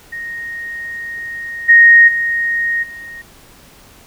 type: tone with level steps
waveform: sine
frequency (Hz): 1864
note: A#6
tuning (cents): -1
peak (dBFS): -23 / -3 / -14 / -29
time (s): 0.12-3.22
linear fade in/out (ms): 10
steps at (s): 1.68 / 2.07 / 2.82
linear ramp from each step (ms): 20
effects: pink hiss -44 dBFS RMS until 4.06 s